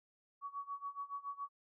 sine tone with tremolo, 1127 Hz, C#6, 28 cents sharp, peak -38 dBFS, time 0.41-1.49 s, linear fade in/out 50 ms, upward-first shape sine, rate 7.1 Hz, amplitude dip 90%, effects none

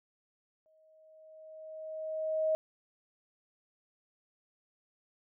sine tone with exponential growth, 630 Hz, D#5, 21 cents sharp, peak -25 dBFS, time 0.66-2.55 s, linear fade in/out 0 ms, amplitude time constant 410 ms, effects none

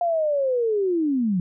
sine linear sweep, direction down, 704 to 170.5 Hz, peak -19 dBFS, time 0.01-1.4 s, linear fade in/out 2 ms, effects none

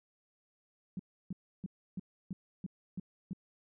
sine tone bursts, 185 Hz, F#3, in tune, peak -35 dBFS, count 8, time 0.97-3.332 s, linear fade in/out 2 ms, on 24 ms, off 310 ms, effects none

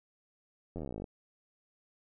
slowing click train, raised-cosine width 2 ms, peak -27 dBFS, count 19, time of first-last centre 0.76-1.042 s, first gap 11 ms, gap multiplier 1.04, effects none

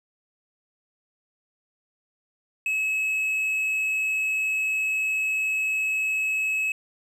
triangle tone, 2577 Hz, E7, 40 cents flat, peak -21 dBFS, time 2.66-6.72 s, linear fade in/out 2 ms, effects none

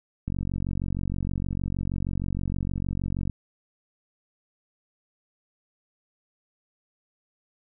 click train, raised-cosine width 5 ms, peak -17 dBFS, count 141, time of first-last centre 0.28-3.297 s, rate 46.4 Hz, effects none

